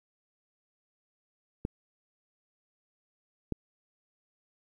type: clicks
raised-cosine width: 3 ms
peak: -18 dBFS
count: 2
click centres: 1.651 / 3.523 s
effects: 10-bit